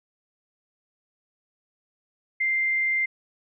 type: tone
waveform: sine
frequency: 2093 Hz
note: C7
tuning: in tune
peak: -21 dBFS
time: 2.4-3.06 s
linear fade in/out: 10 ms
effects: none